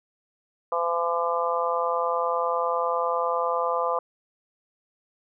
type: harmonic tone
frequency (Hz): 170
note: F3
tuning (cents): -46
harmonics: 3 / 4 / 5 / 6 / 7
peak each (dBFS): -27 / -30 / -32 / -28 / -29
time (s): 0.72-3.99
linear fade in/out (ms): 2
effects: none